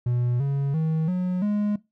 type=tone with pitch steps; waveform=triangle; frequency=122 / 139.33 / 159.13 / 181.74 / 207.6 Hz; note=B2 / C#3 / D#3 / F#3 / G#3; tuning=-21 / +9 / +39 / -31 / 0 cents; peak=-19 dBFS; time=0.06-1.76 s; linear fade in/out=5 ms; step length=340 ms; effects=noise-tail reverb RT60 0.2 s tail -19 dB re dry